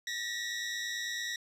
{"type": "tone pair together", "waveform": "20% pulse", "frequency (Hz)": [1813, 1922], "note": ["A#6", "B6"], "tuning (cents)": [-49, -48], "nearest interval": "minor second", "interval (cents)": 101, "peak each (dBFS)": [-35, -30], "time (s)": [0.07, 1.36], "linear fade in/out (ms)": 2, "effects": ["low-pass 10000 Hz 12 dB/octave"]}